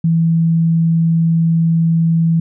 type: tone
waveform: sine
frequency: 164.81 Hz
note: E3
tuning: in tune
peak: -10 dBFS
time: 0.04-2.4 s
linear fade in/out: 5 ms
effects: none